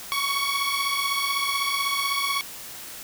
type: beating tone pair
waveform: 15% pulse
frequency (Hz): 1108.7 / 1124.7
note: C#6 / C#6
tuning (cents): 0 / +25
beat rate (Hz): 16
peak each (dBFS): -20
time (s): 0.12-2.41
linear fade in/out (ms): 0
effects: white hiss -39 dBFS RMS until 3.03 s